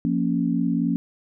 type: chord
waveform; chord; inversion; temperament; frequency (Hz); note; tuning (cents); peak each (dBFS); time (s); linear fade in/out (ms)
sine; Bb minor; second; equal; 174.61 / 233.1 / 277.2; F3 / Bb3 / Db4; 0 / 0 / 0; -24; 0.05-0.96; 0
effects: none